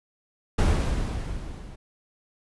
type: noise with level ramp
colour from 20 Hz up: brown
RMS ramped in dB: -18 to -42 dBFS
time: 0.58-1.76 s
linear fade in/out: 10 ms
effects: resampled to 24000 Hz